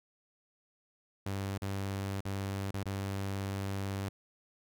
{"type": "tone with dropouts", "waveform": "sawtooth", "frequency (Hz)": 98, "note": "G2", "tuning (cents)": 0, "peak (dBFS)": -30, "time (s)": [1.26, 4.09], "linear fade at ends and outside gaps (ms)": 5, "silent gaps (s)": [[1.579, 1.619], [2.207, 2.252], [2.71, 2.741], [2.834, 2.856]], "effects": []}